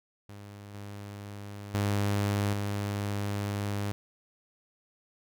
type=tone with level steps; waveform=sawtooth; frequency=101.7 Hz; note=G#2; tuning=36 cents flat; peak=-40 / -36 / -22 / -26 dBFS; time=0.29-3.92 s; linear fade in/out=0 ms; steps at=0.74 / 1.74 / 2.53 s; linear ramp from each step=5 ms; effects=none